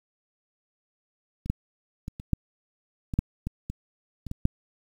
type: clicks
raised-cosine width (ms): 5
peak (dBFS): -24 / -12 / -21 / -26 / -10 / -18 / -8 / -17 / -20 / -24 / -19 / -8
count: 12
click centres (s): 1.46 / 1.5 / 2.081 / 2.199 / 2.333 / 3.138 / 3.19 / 3.47 / 3.7 / 4.267 / 4.314 / 4.454
effects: 8-bit